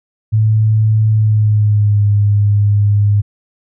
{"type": "tone with pitch glide", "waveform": "sine", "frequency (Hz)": [108.9, 102.79], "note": ["A2", "G#2"], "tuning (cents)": [-17, -17], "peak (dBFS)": -8, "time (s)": [0.32, 3.22], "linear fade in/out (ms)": 20, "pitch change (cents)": -100, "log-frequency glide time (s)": [1.1, 2.04], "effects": []}